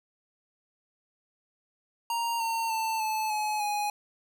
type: tone with pitch steps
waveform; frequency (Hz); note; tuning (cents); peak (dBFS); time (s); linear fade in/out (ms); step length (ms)
square; 932.3 / 911 / 890.2 / 869.9 / 850 / 830.6; A#5 / A#5 / A5 / A5 / G#5 / G#5; 0 / -40 / +20 / -20 / +40 / 0; -28; 2.1-3.9; 2; 300
effects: none

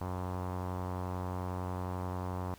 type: tone with low-pass filter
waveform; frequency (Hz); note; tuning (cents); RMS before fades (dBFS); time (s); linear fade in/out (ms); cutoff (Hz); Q
sawtooth; 91.2; F#2; -24; -37; 0.01-2.54; 0; 1000; 2.9
effects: added 60 Hz sine -59 dBFS peak until 2.58 s + pink hiss -58 dBFS RMS until 2.58 s

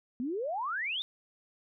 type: exponential sweep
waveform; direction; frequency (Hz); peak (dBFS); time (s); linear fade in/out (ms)
sine; up; 233.1 to 3740; -31; 0.2-1.02; 0
effects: none

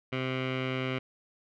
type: tone with low-pass filter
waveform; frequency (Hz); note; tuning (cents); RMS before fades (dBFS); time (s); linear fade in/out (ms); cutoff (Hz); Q
15% pulse; 130; C3; -11; -32; 0.12-0.99; 10; 2600; 3.7
effects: none

